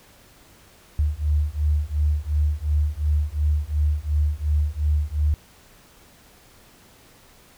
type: beating tone pair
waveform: sine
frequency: 73.42 / 76.22 Hz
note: D2 / D#2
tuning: 0 / -35 cents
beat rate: 2.8 Hz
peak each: -22 dBFS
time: 0.99-5.34 s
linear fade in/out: 0 ms
effects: pink hiss -52 dBFS RMS until 7.57 s